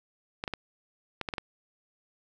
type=clicks; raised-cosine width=0.3 ms; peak=-16 dBFS; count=7; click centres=0.439 / 0.478 / 0.537 / 1.213 / 1.288 / 1.338 / 1.382 s; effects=none